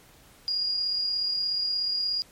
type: tone with amplitude modulation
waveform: sine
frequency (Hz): 4853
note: D#8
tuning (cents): -44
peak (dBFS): -23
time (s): 0.48-2.22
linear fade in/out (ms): 0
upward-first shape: sine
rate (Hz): 36.8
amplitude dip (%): 35
effects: pink hiss -55 dBFS RMS until 2.31 s + MP3 64 kbps